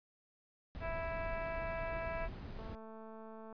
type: noise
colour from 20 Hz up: brown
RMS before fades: -44 dBFS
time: 0.75-2.75 s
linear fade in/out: 0 ms
type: harmonic tone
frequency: 329.6 Hz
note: E4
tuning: in tune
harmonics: 2 / 3 / 4 / 5 / 6 / 7 / 8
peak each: -40 / -46 / -50 / -48 / -54 / -51 / -53 dBFS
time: 0.8-2.29 s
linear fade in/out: 50 ms
type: click train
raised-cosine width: 1 ms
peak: -39 dBFS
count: 208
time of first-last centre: 2.59-3.527 s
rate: 221 Hz
effects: resampled to 11025 Hz